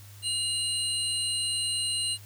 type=tone cluster; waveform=sine; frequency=2849 / 4081 / 8720 Hz; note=F7 / C8 / C#9; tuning=+34 / -44 / -29 cents; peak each=-31 dBFS; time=0.22-2.18 s; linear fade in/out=50 ms; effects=added 101 Hz sine -46 dBFS peak until 2.25 s + white hiss -53 dBFS RMS until 2.25 s